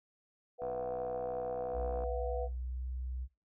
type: chord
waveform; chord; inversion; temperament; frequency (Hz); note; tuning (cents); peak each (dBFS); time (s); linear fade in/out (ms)
sine; B suspended fourth; none; equal with one note detuned; 493.9 / 669.2 / 740; B4 / E5 / F#5; 0 / +26 / 0; -36 / -42 / -42; 0.58-2.49; 50
type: click train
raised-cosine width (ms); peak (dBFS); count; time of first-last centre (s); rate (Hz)
1; -32; 90; 0.62-2.037; 62.8
type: tone with pitch glide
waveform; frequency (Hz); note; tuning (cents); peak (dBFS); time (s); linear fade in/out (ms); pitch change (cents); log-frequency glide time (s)
sine; 60.6 to 63.14; B1 to B1; -32 to +39; -36; 1.73-3.28; 50; +71; 2.16-2.85
effects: noise-tail reverb RT60 0.3 s tail -21 dB re dry

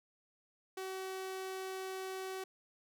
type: tone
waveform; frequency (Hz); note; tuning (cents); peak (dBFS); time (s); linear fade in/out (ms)
sawtooth; 378.7; F#4; +40; -36; 0.77-2.44; 5
effects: none

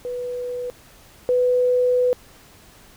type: tone pair in turn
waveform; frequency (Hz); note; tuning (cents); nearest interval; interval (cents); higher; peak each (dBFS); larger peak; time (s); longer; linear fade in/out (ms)
sine; 492.6 / 497.5; B4 / B4; -5 / +13; unison; 18; second; -25 / -15; second; 0.05-0.7 / 1.29-2.13; second; 0
effects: pink hiss -49 dBFS RMS until 2.96 s

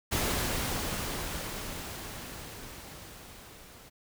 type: noise with level ramp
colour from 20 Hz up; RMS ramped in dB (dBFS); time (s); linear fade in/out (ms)
pink; -29 to -52; 0.11-3.9; 20
effects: none

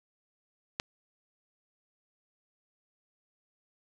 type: click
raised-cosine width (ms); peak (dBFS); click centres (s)
0.2; -13; 0.799
effects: none

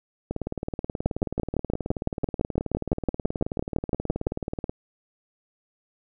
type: two click trains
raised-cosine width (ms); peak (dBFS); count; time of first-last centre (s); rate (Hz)
2; -9 / -15; 20 / 83; 1.06-4.269 / 0.31-4.695; 5.92 / 18.7
effects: none

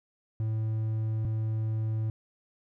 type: tone pair in turn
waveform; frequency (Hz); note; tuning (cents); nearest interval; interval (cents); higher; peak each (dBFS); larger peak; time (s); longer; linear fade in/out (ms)
triangle; 110 / 110; A2 / A2; 0 / 0; unison; 0; neither; -25; neither; 0.4-1.25 / 1.25-2.1; neither; 0
effects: none

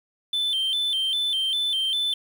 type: tone with vibrato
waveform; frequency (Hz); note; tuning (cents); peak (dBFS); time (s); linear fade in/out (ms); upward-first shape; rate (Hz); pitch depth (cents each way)
sine; 3322; G#7; 0; -19; 0.33-2.14; 5; square; 2.5; 98
effects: tanh soft clip ceiling -21 dBFS + 8-bit

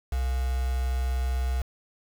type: tone with quantisation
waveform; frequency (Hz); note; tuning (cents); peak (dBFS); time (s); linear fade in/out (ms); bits
sine; 63.7; C2; -46; -24; 0.12-1.62; 5; 6
effects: none

